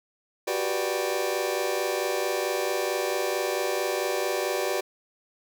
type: chord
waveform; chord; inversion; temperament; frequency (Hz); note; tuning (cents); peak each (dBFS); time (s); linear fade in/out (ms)
sawtooth; G major seventh; third; just; 367.5 / 392 / 490 / 588; F#4 / G4 / B4 / D5; -12 / 0 / -14 / +2; -27 / -27 / -27 / -26; 0.47-4.81; 10
effects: none